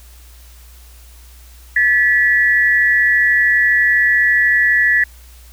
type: tone pair together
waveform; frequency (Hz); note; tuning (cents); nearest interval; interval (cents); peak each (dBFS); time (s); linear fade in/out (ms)
sine; 1733 / 1945.2; A6 / B6; -27 / -27; major second; 200; -13; 1.76-5.04; 5
effects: added 60 Hz sine -39 dBFS peak until 5.52 s + white hiss -47 dBFS RMS until 5.52 s